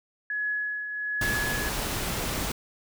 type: tone with tremolo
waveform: sine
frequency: 1691 Hz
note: G#6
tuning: 31 cents sharp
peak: -25 dBFS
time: 0.3-1.69 s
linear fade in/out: 2 ms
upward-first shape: triangle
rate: 1.3 Hz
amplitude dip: 55%
type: noise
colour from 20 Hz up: pink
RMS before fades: -30 dBFS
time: 1.21-2.52 s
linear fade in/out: 5 ms
effects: none